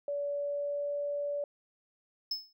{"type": "tone with pitch glide", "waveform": "sine", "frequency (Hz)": [573, 576.7], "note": ["D5", "D5"], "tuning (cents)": [-43, -32], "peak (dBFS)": -31, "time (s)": [0.08, 1.44], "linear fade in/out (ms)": 2, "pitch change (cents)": 11, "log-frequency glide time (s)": [0.27, 0.94]}
{"type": "tone with exponential decay", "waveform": "triangle", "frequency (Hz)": 5220, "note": "E8", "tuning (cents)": -18, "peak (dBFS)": -27, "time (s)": [2.31, 2.53], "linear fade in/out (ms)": 5, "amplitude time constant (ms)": 46}
{"effects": []}